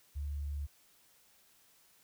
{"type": "tone", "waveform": "sine", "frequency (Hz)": 72, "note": "D2", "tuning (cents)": -34, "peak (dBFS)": -35, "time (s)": [0.15, 0.67], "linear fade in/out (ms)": 20, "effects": ["white hiss -66 dBFS RMS until 2.03 s"]}